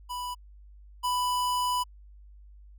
square tone pair in turn, 987.8 / 992 Hz, B5 / B5, 0 / +7 cents, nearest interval unison, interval 7 cents, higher second, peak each -33 / -26 dBFS, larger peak second, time 0.09-0.35 / 1.03-1.84 s, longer second, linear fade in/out 20 ms, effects added 50 Hz sine -48 dBFS peak until 2.78 s

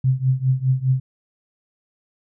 sine tone with tremolo, 130.6 Hz, C3, 3 cents flat, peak -12 dBFS, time 0.04-1 s, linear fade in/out 5 ms, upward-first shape triangle, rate 4.9 Hz, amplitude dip 95%, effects none

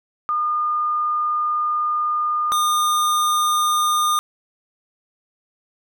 sine / square tone pair in turn, 1216 / 1216 Hz, D#6 / D#6, -40 / -40 cents, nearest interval unison, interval 0 cents, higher neither, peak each -18 / -17 dBFS, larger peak second, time 0.29-2.52 / 2.52-4.19 s, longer first, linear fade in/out 0 ms, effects none

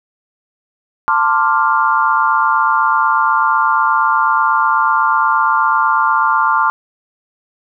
sine chord, D minor seventh, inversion second, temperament equal with one note detuned, 890.7 / 1046.5 / 1174.7 / 1396.9 Hz, A5 / C6 / D6 / F6, +21 / 0 / 0 / 0 cents, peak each -16 dBFS, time 1.08-6.7 s, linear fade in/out 0 ms, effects none

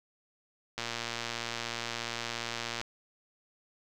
click train, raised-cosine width 0.2 ms, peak -17 dBFS, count 239, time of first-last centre 0.78-2.814 s, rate 117 Hz, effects none

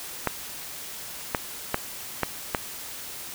clicks, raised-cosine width 0.5 ms, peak -7 dBFS, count 5, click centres 0.273 / 1.348 / 1.744 / 2.233 / 2.548 s, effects white hiss -38 dBFS RMS until 3.34 s

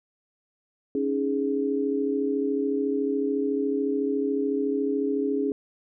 sine chord, C# suspended second, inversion none, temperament equal, 277.2 / 311.1 / 415.3 Hz, C#4 / D#4 / G#4, 0 / 0 / 0 cents, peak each -26 / -32 / -26 dBFS, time 0.95-5.52 s, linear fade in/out 2 ms, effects none

